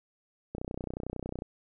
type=click train; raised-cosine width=2 ms; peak=-22 dBFS; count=28; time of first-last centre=0.55-1.421 s; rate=31 Hz; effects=none